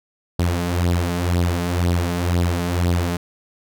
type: tone with flanger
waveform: sawtooth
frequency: 87.31 Hz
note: F2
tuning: in tune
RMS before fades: -20 dBFS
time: 0.39-3.17 s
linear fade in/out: 5 ms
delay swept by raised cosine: 0.21 to 4.81 ms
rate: 2 Hz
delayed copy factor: +0.65
effects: none